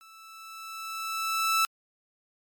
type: tone with level ramp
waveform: sawtooth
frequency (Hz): 1318.5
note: E6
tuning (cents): 0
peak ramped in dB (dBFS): -47 to -17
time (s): 0.01-1.65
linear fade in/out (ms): 0
effects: MP3 96 kbps